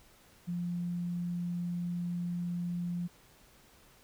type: tone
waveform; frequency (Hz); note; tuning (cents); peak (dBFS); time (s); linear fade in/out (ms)
sine; 174.61; F3; 0; -32; 0.47-3.08; 20
effects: pink hiss -61 dBFS RMS until 4.03 s